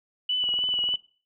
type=tone with vibrato; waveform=sine; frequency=2960 Hz; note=F#7; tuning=in tune; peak=-23 dBFS; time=0.29-0.96 s; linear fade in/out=5 ms; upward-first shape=triangle; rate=3.3 Hz; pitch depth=28 cents each way
type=click train; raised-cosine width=1 ms; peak=-29 dBFS; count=11; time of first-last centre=0.44-0.94 s; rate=20 Hz
effects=noise-tail reverb RT60 0.4 s tail -20 dB re dry